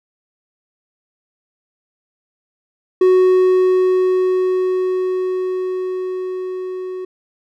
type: tone with level ramp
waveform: triangle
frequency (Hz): 370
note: F#4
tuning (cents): 0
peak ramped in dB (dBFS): -6 to -22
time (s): 3.01-7.05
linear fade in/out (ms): 5
effects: none